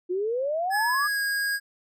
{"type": "exponential sweep", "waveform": "sine", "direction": "up", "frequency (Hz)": [349.2, 1235], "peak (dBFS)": -24, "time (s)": [0.09, 1.08], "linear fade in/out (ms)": 20}
{"type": "tone with pitch glide", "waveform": "square", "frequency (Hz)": [1700, 1637.4], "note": ["G#6", "G#6"], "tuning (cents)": [40, -25], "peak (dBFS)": -25, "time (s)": [0.7, 1.6], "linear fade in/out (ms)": 50, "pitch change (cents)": -65, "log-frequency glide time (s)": [0.87, 1.22]}
{"effects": []}